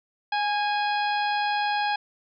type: harmonic tone with a mistuned harmonic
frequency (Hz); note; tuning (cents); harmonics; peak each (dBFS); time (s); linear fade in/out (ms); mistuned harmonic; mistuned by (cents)
830.6; G#5; 0; 1 / 2 / 3 / 4 / 5 / 6; -24 / -30 / -34 / -36 / -38 / -40; 0.32-1.96; 5; 2; -25
effects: none